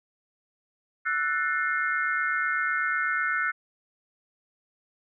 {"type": "chord", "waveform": "sine", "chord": "F# half-diminished seventh", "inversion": "third", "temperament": "just", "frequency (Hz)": [1332, 1480, 1776, 2131], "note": ["E6", "F#6", "A6", "C7"], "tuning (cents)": [18, 0, 16, 31], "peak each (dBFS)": [-30, -27, -31, -32], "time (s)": [1.05, 3.52], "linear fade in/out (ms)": 20, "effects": []}